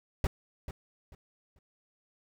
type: noise with echo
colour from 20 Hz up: brown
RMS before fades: -26 dBFS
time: 0.24-0.27 s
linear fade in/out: 2 ms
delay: 440 ms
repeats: 3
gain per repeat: -12 dB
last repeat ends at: 1.59 s
effects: none